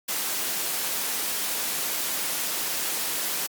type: noise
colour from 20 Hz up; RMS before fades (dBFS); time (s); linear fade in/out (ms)
white; -28; 0.08-3.47; 10
effects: high-pass 200 Hz 12 dB/octave + Opus 48 kbps